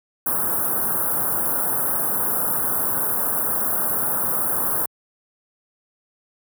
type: band-stop noise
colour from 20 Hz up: white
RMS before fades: -22 dBFS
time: 0.26-4.86 s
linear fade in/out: 5 ms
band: 1500 to 10000 Hz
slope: 48 dB/octave
effects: high-pass 100 Hz 12 dB/octave